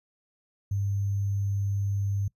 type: tone with sample-and-hold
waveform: sine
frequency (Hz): 99.7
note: G2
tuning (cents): +30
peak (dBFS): -25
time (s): 0.71-2.28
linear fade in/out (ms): 5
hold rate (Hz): 6300
effects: noise-tail reverb RT60 0.1 s tail -21 dB re dry + resampled to 32000 Hz